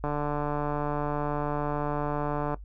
click train, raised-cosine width 1 ms, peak -16 dBFS, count 369, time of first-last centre 0.04-2.543 s, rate 147 Hz, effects noise-tail reverb RT60 0.1 s tail -17 dB re dry + added 50 Hz sine -40 dBFS peak until 2.64 s

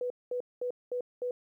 sine tone bursts, 493.9 Hz, B4, in tune, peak -30 dBFS, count 5, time 0.01-1.31 s, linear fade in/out 2 ms, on 92 ms, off 210 ms, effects 12-bit

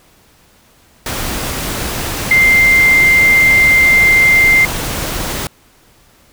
sine tone in noise, 2093 Hz, C7, in tune, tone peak -6 dBFS, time 2.31-4.65 s, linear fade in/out 2 ms, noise pink, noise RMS -20 dBFS, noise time 1.06-5.47 s, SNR +11 dB, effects pink hiss -49 dBFS RMS until 6.32 s

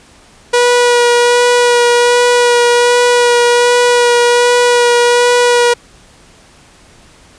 sawtooth tone with vibrato, 483.9 Hz, B4, 35 cents flat, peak -3 dBFS, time 0.53-5.74 s, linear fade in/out 10 ms, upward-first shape sine, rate 1.3 Hz, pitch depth 13 cents each way, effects pink hiss -43 dBFS RMS until 7.38 s + resampled to 22050 Hz

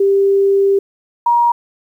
sine tone pair in turn, 394.5 / 948.6 Hz, G4 / A#5, +11 / +30 cents, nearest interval octave + minor third, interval 1519 cents, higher second, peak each -9 dBFS, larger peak neither, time 0-0.79 / 1.26-1.52 s, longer first, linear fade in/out 5 ms, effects 8-bit

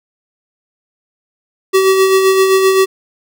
square tone with tremolo, 382.3 Hz, G4, 43 cents flat, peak -7 dBFS, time 1.73-2.86 s, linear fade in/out 20 ms, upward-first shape sine, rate 7.7 Hz, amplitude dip 40%, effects none

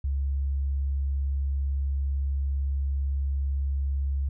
sine tone, 68.9 Hz, C#2, 10 cents flat, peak -24 dBFS, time 0.04-4.29 s, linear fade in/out 5 ms, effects none

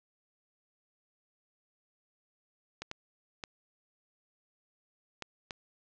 clicks, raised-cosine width 0.2 ms, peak -21 dBFS, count 5, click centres 2.82 / 2.914 / 3.438 / 5.223 / 5.508 s, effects low-pass 7000 Hz 12 dB/octave

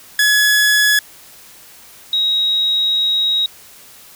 sawtooth / sine tone pair in turn, 1694 / 3803 Hz, G#6 / A#7, +34 / +34 cents, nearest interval octave + major second, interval 1400 cents, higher second, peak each -7 / -13 dBFS, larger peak first, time 0.19-0.99 / 2.13-3.46 s, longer second, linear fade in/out 2 ms, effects white hiss -42 dBFS RMS until 4.15 s

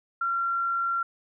sine tone, 1371 Hz, F6, 32 cents flat, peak -24 dBFS, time 0.21-1.03 s, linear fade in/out 5 ms, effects none

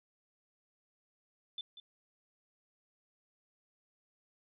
sine tone with echo, 3520 Hz, A7, in tune, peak -38 dBFS, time 1.58-1.61 s, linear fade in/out 2 ms, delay 190 ms, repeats 1, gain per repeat -11 dB, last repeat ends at 1.8 s, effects none

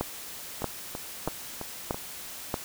two click trains, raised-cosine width 1 ms, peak -13 / -20 dBFS, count 5 / 5, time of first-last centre 0.01-2.542 / 0.62-1.945 s, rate 1.58 / 3.02 Hz, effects white hiss -41 dBFS RMS until 2.64 s

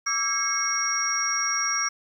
sine tone cluster, 1159 / 1331 / 1628 / 2182 / 5630 Hz, D6 / E6 / G#6 / C#7 / F8, -23 / +16 / -35 / -28 / +13 cents, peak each -32 / -31 / -32 / -31 / -25 dBFS, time 0.06-1.89 s, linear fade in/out 10 ms, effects 9-bit

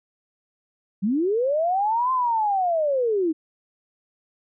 sine linear two-way sweep, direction up then down, 180 to 1046.5 to 303.8 Hz, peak -19 dBFS, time 1.02-3.33 s, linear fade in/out 20 ms, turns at 2.12 s, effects none

